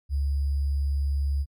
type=tone with sample-and-hold; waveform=sine; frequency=70 Hz; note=C#2; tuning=18 cents sharp; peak=-22 dBFS; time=0.09-1.46 s; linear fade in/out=50 ms; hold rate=4900 Hz; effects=MP3 64 kbps